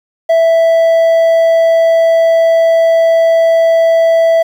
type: tone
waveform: triangle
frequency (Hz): 659.3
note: E5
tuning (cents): 0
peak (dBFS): -4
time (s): 0.29-4.43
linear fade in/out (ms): 10
effects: 7-bit